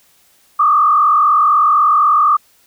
sine tone with frequency modulation, 1198 Hz, D6, 34 cents sharp, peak -8 dBFS, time 0.59-2.37 s, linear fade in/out 10 ms, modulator 43.9 Hz, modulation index 1.3, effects white hiss -53 dBFS RMS until 2.66 s

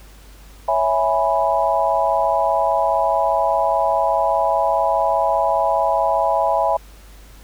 sine chord, C# minor seventh, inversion none, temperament equal, 554.4 / 659.3 / 830.6 / 987.8 Hz, C#5 / E5 / G#5 / B5, 0 / 0 / 0 / 0 cents, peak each -23 / -19 / -20 / -21 dBFS, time 0.68-6.77 s, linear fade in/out 5 ms, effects added 50 Hz sine -41 dBFS peak until 7.43 s + pink hiss -48 dBFS RMS until 7.43 s

